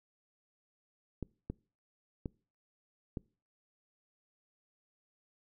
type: clicks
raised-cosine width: 3 ms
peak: -24 dBFS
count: 4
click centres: 1.227 / 1.5 / 2.258 / 3.172 s
effects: noise-tail reverb RT60 0.4 s tail -25 dB re dry